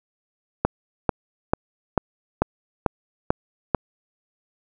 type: click train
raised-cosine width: 1 ms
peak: -3 dBFS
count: 8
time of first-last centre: 0.65-3.747 s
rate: 2.26 Hz
effects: none